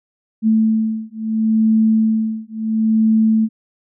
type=beating tone pair; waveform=sine; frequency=220 / 220.73 Hz; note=A3 / A3; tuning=0 / +6 cents; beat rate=0.73 Hz; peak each=-16 / -16 dBFS; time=0.42-3.49 s; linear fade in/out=50 ms; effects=none